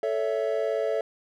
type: chord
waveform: triangle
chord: A major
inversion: none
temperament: equal with one note detuned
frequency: 440 / 562.1 / 659.3 Hz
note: A4 / C#5 / E5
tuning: 0 / +24 / 0 cents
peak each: -26 / -27 / -27 dBFS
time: 0.03-1.01 s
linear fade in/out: 2 ms
effects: none